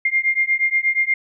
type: beating tone pair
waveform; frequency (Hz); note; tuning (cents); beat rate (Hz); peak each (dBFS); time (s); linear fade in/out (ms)
sine; 2110 / 2118.4; C7 / C7; +14 / +21; 8.4; -19; 0.05-1.14; 5
effects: none